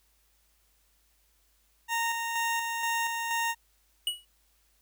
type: tone with tremolo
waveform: 20% pulse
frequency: 924 Hz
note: A#5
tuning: 16 cents flat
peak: -22 dBFS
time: 1.88-3.55 s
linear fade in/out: 50 ms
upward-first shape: square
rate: 2.1 Hz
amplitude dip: 35%
type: tone with exponential decay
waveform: square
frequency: 2921 Hz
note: F#7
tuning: 23 cents flat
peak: -24 dBFS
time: 4.07-4.25 s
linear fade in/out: 2 ms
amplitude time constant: 38 ms
effects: added 52 Hz sine -69 dBFS peak until 4.81 s + white hiss -69 dBFS RMS until 4.81 s